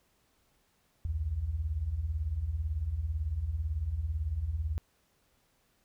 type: beating tone pair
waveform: sine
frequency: 62.8 / 80.8 Hz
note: B1 / E2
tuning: +30 / -34 cents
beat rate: 18 Hz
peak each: -36 / -31 dBFS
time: 1.05-4.78 s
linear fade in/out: 0 ms
effects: pink hiss -71 dBFS RMS until 5.84 s